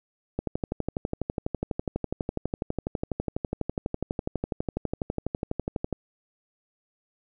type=click train; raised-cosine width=2 ms; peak=-14 dBFS; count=68; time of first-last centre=0.39-5.927 s; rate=12.1 Hz; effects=none